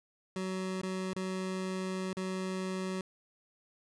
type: tone with dropouts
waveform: 25% pulse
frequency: 187.4 Hz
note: F#3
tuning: 22 cents sharp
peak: -30 dBFS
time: 0.36-3.01 s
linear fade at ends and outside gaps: 2 ms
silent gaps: 0.815-0.832 / 1.134-1.162 / 2.131-2.169 s
effects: resampled to 22050 Hz